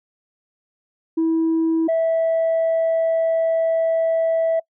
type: tone pair in turn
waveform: sine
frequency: 325.4 / 654.8 Hz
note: E4 / E5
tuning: -22 / -12 cents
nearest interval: octave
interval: 1210 cents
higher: second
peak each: -14 dBFS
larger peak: neither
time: 1.17-1.88 / 1.88-4.6 s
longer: second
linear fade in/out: 10 ms
effects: noise-tail reverb RT60 0.1 s tail -26 dB re dry + tanh soft clip ceiling -14 dBFS